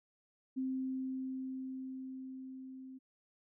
sine tone with level ramp, 261.6 Hz, C4, in tune, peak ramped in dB -33 to -47 dBFS, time 0.56-2.99 s, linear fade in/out 20 ms, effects none

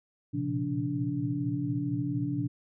sine tone cluster, 117 / 121.3 / 134.4 / 172.3 / 289.8 Hz, A#2 / B2 / C3 / F3 / D4, +7 / -31 / +47 / -23 / -23 cents, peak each -37 / -39 / -33 / -37 / -31 dBFS, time 0.33-2.48 s, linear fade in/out 20 ms, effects none

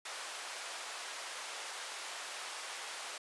pink band-pass noise, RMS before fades -44 dBFS, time 0.05-3.18 s, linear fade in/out 5 ms, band 740 to 10000 Hz, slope 12 dB/octave, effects high-pass 400 Hz 12 dB/octave + resampled to 24000 Hz

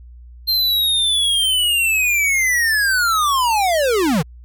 square linear sweep, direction down, 4185 to 133.4 Hz, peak -15 dBFS, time 0.47-4.23 s, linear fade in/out 20 ms, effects added 60 Hz sine -37 dBFS peak until 4.44 s

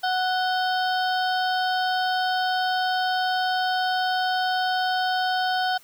harmonic tone with a mistuned harmonic, 740 Hz, F#5, in tune, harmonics 1 / 2 / 4 / 5 / 6 / 7, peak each -23 / -27 / -32 / -38 / -36 / -37 dBFS, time 0.03-5.78 s, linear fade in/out 10 ms, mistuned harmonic 4, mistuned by +86 cents, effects white hiss -53 dBFS RMS until 5.83 s

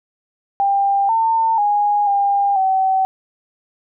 sine tone with pitch steps, 795 / 901 / 825 / 802 / 763 Hz, G5 / A5 / G#5 / G5 / G5, +24 / +41 / -12 / +39 / -47 cents, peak -13 dBFS, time 0.6-3.05 s, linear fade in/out 0 ms, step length 490 ms, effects none

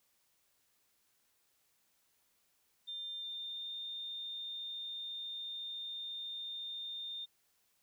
sine tone with pitch glide, 3600 to 3627 Hz, A7 to A#7, +39 to -48 cents, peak -40 dBFS, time 2.87-7.26 s, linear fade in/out 20 ms, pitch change +13 cents, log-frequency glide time 3.17-3.75 s, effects white hiss -75 dBFS RMS until 7.82 s

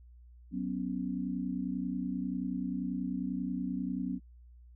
sine chord, F# suspended fourth, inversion none, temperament equal, 185 / 246.9 / 277.2 Hz, F#3 / B3 / C#4, 0 / 0 / 0 cents, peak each -36 / -36 / -37 dBFS, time 0.51-4.2 s, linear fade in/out 50 ms, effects added 60 Hz sine -52 dBFS peak until 4.75 s

